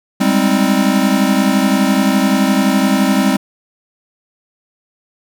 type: chord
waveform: square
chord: Ab major seventh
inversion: third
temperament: equal with one note detuned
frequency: 196 / 207.7 / 261.6 / 315.7 Hz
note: G3 / Ab3 / C4 / Eb4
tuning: 0 / 0 / 0 / +25 cents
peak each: -16 / -18 / -16 / -21 dBFS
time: 0.2-3.37 s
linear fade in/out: 10 ms
effects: none